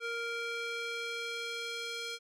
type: tone with band-pass filter sweep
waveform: square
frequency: 466.2 Hz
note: A#4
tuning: in tune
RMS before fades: -38 dBFS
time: 0-2.19 s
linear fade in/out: 50 ms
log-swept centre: 1900 to 3800 Hz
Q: 1.1
effects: none